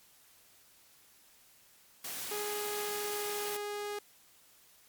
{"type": "high-pass noise", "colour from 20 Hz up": "white", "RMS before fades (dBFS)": -40, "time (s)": [2.04, 3.57], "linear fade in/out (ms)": 5, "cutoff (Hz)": 140, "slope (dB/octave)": 12}
{"type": "tone with pitch glide", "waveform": "sawtooth", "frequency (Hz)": [415.3, 412.9], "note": ["G#4", "G#4"], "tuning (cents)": [0, -10], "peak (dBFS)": -32, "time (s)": [2.31, 3.99], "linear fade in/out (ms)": 5, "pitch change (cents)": -10, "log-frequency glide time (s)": [2.67, 3.53]}
{"effects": ["white hiss -62 dBFS RMS until 4.88 s", "MP3 96 kbps"]}